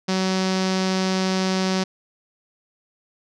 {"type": "tone with low-pass filter", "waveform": "sawtooth", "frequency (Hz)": 188.1, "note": "F#3", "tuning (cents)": 29, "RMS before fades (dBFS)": -22, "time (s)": [0.08, 1.84], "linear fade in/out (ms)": 10, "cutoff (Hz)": 5300, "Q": 2.9, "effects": []}